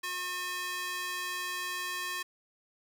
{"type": "tone with high-pass filter", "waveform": "square", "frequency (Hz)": 361.3, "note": "F#4", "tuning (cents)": -41, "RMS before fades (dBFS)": -36, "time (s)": [0.03, 2.23], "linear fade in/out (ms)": 10, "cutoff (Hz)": 1500, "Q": 1.2, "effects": []}